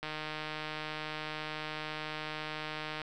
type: click train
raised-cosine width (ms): 0.3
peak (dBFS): -22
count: 461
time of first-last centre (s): 0.03-3.017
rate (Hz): 154
effects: none